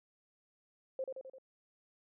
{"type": "tone with echo", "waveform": "sine", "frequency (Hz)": 527, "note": "C5", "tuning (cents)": 12, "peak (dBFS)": -34, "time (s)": [0.99, 1.04], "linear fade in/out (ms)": 2, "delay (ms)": 86, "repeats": 4, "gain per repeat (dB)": -4, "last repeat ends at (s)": 1.384, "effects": []}